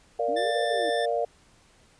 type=chord; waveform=sine; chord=Bb major; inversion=none; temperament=equal; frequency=466.2 / 587.3 / 698.5 Hz; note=Bb4 / D5 / F5; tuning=0 / 0 / 0 cents; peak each=-28 dBFS; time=0.19-1.25 s; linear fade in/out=5 ms
type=linear two-way sweep; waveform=sine; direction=up then down; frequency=254.7 to 524 to 296 Hz; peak=-34 dBFS; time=0.28-0.9 s; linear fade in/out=10 ms; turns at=0.6 s
type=tone; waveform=25% pulse; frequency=1774 Hz; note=A6; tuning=14 cents sharp; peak=-27 dBFS; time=0.36-1.06 s; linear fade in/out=10 ms
effects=pink hiss -59 dBFS RMS until 1.99 s + resampled to 22050 Hz

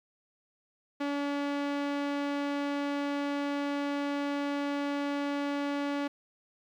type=tone with low-pass filter; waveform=sawtooth; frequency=285.2 Hz; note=C#4; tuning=49 cents sharp; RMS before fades=-32 dBFS; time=1-6.08 s; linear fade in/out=10 ms; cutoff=3600 Hz; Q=0.65; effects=11-bit

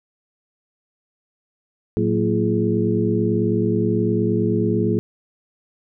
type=tone cluster; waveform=sine; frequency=111.5 / 181.8 / 230.8 / 342 / 420.7 Hz; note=A2 / F#3 / A#3 / F4 / G#4; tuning=+23 / -30 / -17 / -36 / +22 cents; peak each=-23 dBFS; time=1.97-4.99 s; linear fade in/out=0 ms; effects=none

